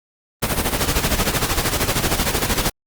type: noise with tremolo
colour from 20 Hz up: pink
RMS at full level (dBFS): -17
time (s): 0.42-2.7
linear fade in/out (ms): 10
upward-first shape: sine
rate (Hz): 13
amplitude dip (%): 70
effects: Opus 32 kbps